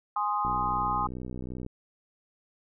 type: chord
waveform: sine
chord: Ab major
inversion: none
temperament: equal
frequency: 830.6 / 1046.5 / 1244.5 Hz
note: Ab5 / C6 / Eb6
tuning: 0 / 0 / 0 cents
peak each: -30 dBFS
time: 0.16-1.07 s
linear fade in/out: 5 ms
type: click train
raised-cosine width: 3 ms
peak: -25 dBFS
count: 77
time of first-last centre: 0.45-1.664 s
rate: 62.6 Hz
effects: none